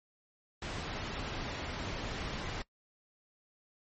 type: low-pass noise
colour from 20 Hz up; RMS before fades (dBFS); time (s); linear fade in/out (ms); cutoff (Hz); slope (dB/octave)
pink; -39; 0.62-2.62; 2; 4600; 12
effects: noise-tail reverb RT60 0.1 s tail -21 dB re dry + MP3 32 kbps